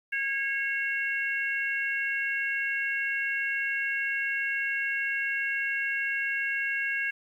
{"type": "harmonic tone", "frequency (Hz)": 547, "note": "C#5", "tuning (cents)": -23, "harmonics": [3, 4, 5], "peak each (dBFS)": [-29, -32, -34], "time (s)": [0.12, 7.11], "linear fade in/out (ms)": 10, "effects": ["10-bit"]}